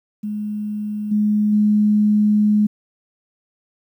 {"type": "tone with level steps", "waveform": "sine", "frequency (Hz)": 210, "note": "G#3", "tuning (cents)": 19, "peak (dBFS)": [-22, -14, -12], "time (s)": [0.23, 2.67], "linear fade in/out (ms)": 10, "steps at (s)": [1.11, 1.52], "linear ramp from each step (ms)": 10, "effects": ["9-bit"]}